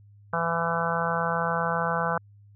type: harmonic tone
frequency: 167.5 Hz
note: E3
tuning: 28 cents sharp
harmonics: 1 / 3 / 4 / 5 / 6 / 7 / 8 / 9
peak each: -32 / -32 / -32 / -32 / -32 / -32 / -32 / -32 dBFS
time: 0.33-2.18 s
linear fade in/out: 5 ms
effects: added 102 Hz sine -50 dBFS peak until 2.55 s